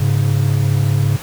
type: tone pair together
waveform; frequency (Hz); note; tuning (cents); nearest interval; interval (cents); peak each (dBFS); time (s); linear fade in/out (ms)
triangle; 103.83 / 138.59; G#2 / C#3; 0 / 0; perfect fourth; 500; -13; 0-1.17; 10
effects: pink hiss -32 dBFS RMS until 1.22 s